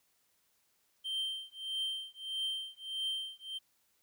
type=tone with tremolo; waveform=triangle; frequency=3136 Hz; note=G7; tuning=in tune; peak=-30 dBFS; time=1.04-3.59 s; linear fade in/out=20 ms; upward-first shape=triangle; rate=1.6 Hz; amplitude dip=100%; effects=white hiss -74 dBFS RMS until 4.02 s